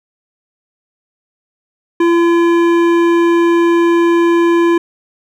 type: tone with hard clipping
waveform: sine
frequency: 340 Hz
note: F4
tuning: 46 cents flat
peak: -10 dBFS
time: 2-4.78 s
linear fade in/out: 5 ms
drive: 13 dB
effects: none